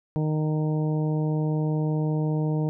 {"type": "harmonic tone", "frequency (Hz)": 154.2, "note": "D#3", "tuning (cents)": -15, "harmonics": [1, 2, 3, 4, 5, 6], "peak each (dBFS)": [-23, -30, -33, -38, -42, -42], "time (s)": [0.16, 2.69], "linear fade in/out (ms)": 0, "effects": []}